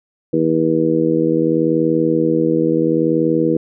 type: harmonic tone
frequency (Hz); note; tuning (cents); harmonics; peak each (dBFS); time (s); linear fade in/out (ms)
80.7; E2; -36; 2 / 3 / 4 / 5 / 6; -22 / -22 / -16 / -22 / -18; 0.33-3.57; 5
effects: none